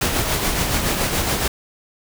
pink noise with tremolo, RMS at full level -19 dBFS, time 0.01-1.48 s, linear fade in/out 5 ms, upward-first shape sine, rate 7.1 Hz, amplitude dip 40%, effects none

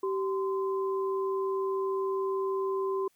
sine tone pair together, 386.7 / 1032.4 Hz, G4 / C6, -24 / -23 cents, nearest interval octave + perfect fourth, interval 1701 cents, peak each -28 / -35 dBFS, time 0.03-3.08 s, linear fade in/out 5 ms, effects white hiss -70 dBFS RMS until 3.15 s

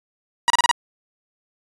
sawtooth tone bursts, 960 Hz, B5, 49 cents flat, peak -9 dBFS, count 5, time 0.48-0.713 s, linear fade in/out 0 ms, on 21 ms, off 32 ms, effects resampled to 22050 Hz

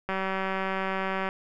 click train, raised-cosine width 0.5 ms, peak -15 dBFS, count 230, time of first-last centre 0.09-1.289 s, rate 191 Hz, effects none

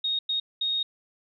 sine tone bursts at uneven times, 3729 Hz, A#7, in tune, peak -24 dBFS, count 3, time 0.04-0.19 / 0.29-0.4 / 0.61-0.83 s, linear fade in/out 5 ms, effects none

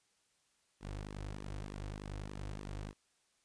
sawtooth tone with flanger, 50.5 Hz, G#1, 48 cents flat, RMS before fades -44 dBFS, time 0.8-2.94 s, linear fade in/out 50 ms, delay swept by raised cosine 1.3 to 5.1 ms, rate 3.3 Hz, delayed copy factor -0.7, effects white hiss -75 dBFS RMS until 3.44 s + resampled to 22050 Hz

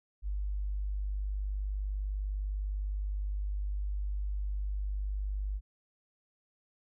sine tone, 49.87 Hz, G1, 30 cents sharp, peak -31 dBFS, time 0.22-5.61 s, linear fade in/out 50 ms, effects none

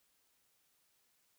silence, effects white hiss -75 dBFS RMS until 1.38 s

